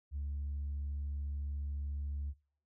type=tone; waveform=sine; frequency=71.5 Hz; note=D2; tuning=46 cents flat; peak=-34 dBFS; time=0.11-2.34 s; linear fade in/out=50 ms; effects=noise-tail reverb RT60 0.5 s tail -23 dB re dry + tanh soft clip ceiling -33 dBFS